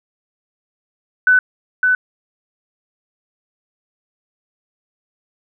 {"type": "tone with echo", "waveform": "sine", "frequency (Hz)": 1500, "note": "F#6", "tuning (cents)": 23, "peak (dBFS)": -8, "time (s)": [1.27, 1.39], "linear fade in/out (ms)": 2, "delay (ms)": 560, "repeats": 1, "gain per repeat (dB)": -3, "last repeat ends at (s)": 1.95, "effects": []}